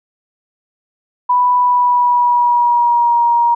sine tone with pitch glide, 987.8 to 944.8 Hz, B5 to A#5, 0 to +23 cents, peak -9 dBFS, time 1.29-3.55 s, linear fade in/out 10 ms, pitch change -77 cents, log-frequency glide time 1.58-3.21 s, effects none

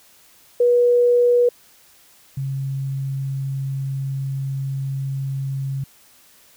sine tone pair in turn, 484.9 / 135.75 Hz, B4 / C#3, -32 / -36 cents, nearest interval octave + minor seventh, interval 2204 cents, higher first, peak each -12 / -22 dBFS, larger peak first, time 0.6-1.49 / 2.37-5.84 s, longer second, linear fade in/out 5 ms, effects white hiss -52 dBFS RMS until 6.56 s

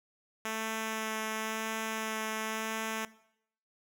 5% pulse tone with vibrato, 220 Hz, A3, in tune, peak -22 dBFS, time 0.45-3.05 s, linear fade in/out 2 ms, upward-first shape sine, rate 0.95 Hz, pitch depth 10 cents each way, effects noise-tail reverb RT60 0.7 s tail -19 dB re dry

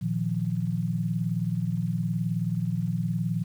sine chord, Bb suspended fourth, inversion none, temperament equal, 116.54 / 155.56 / 174.61 Hz, Bb2 / Eb3 / F3, 0 / 0 / 0 cents, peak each -30 / -30 / -28 dBFS, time 0.01-3.44 s, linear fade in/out 20 ms, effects 9-bit

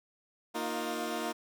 15% pulse chord, Bb suspended fourth, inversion none, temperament equal with one note detuned, 233.1 / 311.1 / 353.7 Hz, Bb3 / Eb4 / F4, 0 / 0 / +22 cents, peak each -31 dBFS, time 0.54-1.33 s, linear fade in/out 20 ms, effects none

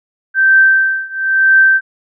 sine tone with tremolo, 1558 Hz, G6, 11 cents flat, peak -4 dBFS, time 0.34-1.81 s, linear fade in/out 50 ms, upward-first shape triangle, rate 1 Hz, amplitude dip 95%, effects none

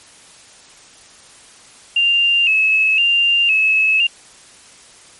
sine tone with vibrato, 2687 Hz, E7, 33 cents sharp, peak -11 dBFS, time 1.96-4.07 s, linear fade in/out 5 ms, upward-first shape square, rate 0.98 Hz, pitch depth 65 cents each way, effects white hiss -44 dBFS RMS until 5.19 s + MP3 48 kbps

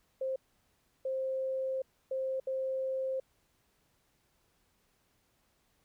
sine tone bursts at uneven times, 527 Hz, C5, 12 cents sharp, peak -31 dBFS, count 4, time 0.21-0.36 / 1.05-1.82 / 2.11-2.4 / 2.47-3.2 s, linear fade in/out 5 ms, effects pink hiss -73 dBFS RMS until 5.84 s

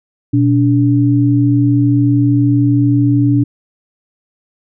sine tone pair together, 121.17 / 288.2 Hz, B2 / D4, -33 / -33 cents, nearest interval octave + minor third, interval 1500 cents, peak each -11 dBFS, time 0.33-3.44 s, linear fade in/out 10 ms, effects none

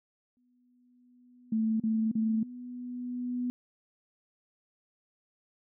sine tone with exponential growth, 246.9 Hz, B3, in tune, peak -28 dBFS, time 0.37-3.5 s, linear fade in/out 0 ms, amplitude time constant 680 ms
sine tone bursts, 221 Hz, A3, 8 cents sharp, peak -25 dBFS, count 3, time 1.52-2.432 s, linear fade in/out 5 ms, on 280 ms, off 36 ms
effects none

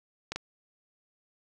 clicks, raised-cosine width 0.2 ms, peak -16 dBFS, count 2, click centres 0.32 / 0.36 s, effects none

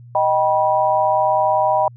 sine chord, Eb augmented, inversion none, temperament just, 622.3 / 777.8 / 972.3 Hz, Eb5 / G5 / B5, 0 / -14 / -27 cents, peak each -18 dBFS, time 0.15-1.88 s, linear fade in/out 2 ms, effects added 120 Hz sine -38 dBFS peak until 1.96 s

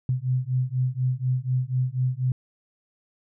sine beating tone pair, 125.8 / 129.9 Hz, B2 / C3, +32 / -12 cents, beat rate 4.1 Hz, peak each -25 / -25 dBFS, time 0.09-2.32 s, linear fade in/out 2 ms, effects none

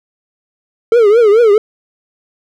triangle tone with vibrato, 440.6 Hz, A4, 2 cents sharp, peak -3 dBFS, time 0.92-1.58 s, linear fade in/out 2 ms, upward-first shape triangle, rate 4.6 Hz, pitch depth 190 cents each way, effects none

